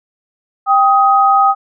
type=tone pair together; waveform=sine; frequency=788.1 / 1255 Hz; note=G5 / D#6; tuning=+9 / +15 cents; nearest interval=minor sixth; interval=806 cents; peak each=-10 dBFS; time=0.66-1.55 s; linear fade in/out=50 ms; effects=none